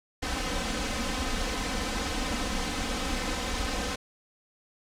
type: noise with comb filter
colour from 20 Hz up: pink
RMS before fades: -30 dBFS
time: 0.22-3.96 s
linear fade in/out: 10 ms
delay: 3.9 ms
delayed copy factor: +0.9
effects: low-pass 7000 Hz 12 dB/octave